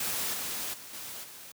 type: noise with level steps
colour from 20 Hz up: white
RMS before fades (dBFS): -32 / -35 / -46 / -41 / -47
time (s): 0-1.52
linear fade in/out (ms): 5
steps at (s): 0.33 / 0.73 / 0.93 / 1.23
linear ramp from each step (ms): 10
effects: high-pass 80 Hz 12 dB/octave